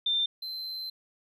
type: tone pair in turn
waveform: sine / triangle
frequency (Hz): 3584 / 4091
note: A7 / C8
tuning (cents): +31 / -40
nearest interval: major second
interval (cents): 229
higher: second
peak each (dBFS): -24 / -33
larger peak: first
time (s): 0.06-0.26 / 0.42-0.9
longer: second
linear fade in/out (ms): 5
effects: none